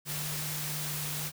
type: tone in noise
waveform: sine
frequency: 150.2 Hz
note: D3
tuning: 39 cents sharp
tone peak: -38 dBFS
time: 0.05-1.32 s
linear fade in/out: 50 ms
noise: white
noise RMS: -36 dBFS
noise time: 0.05-1.32 s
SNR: -5 dB
effects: none